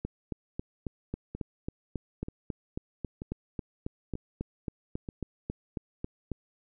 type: two click trains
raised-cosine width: 3 ms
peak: -24 / -20 dBFS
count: 5 / 24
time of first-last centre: 1.35-5.088 / 0.05-6.317 s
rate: 1.07 / 3.67 Hz
effects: none